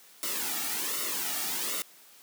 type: noise with flanger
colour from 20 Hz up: white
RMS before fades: -32 dBFS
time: 0.23-1.82 s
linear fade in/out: 0 ms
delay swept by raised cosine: 1.2 to 1.99 ms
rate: 1.3 Hz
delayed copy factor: -0.7
effects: white hiss -55 dBFS RMS until 2.22 s + high-pass 200 Hz 12 dB/octave

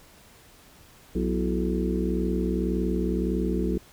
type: harmonic tone with a mistuned harmonic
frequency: 61.8 Hz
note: B1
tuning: 2 cents sharp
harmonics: 1 / 3 / 4 / 5 / 6 / 7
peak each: -29 / -28 / -32 / -30 / -33 / -33 dBFS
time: 1.15-3.78 s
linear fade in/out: 5 ms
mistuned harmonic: 5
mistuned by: +120 cents
effects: pink hiss -53 dBFS RMS until 3.92 s

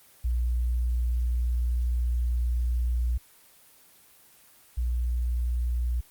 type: tone pair in turn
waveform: sine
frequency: 60.2 / 60.2 Hz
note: B1 / B1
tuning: -44 / -44 cents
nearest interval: unison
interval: 0 cents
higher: neither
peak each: -23 / -24 dBFS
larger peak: first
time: 0.24-3.18 / 4.77-6.01 s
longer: first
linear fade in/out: 10 ms
effects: white hiss -56 dBFS RMS until 6.1 s + Opus 24 kbps

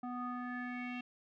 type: tone with low-pass filter sweep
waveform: square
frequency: 246.9 Hz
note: B3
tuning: in tune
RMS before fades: -41 dBFS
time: 0.03-1.01 s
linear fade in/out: 5 ms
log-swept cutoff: 1000 to 2700 Hz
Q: 5.6
effects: none

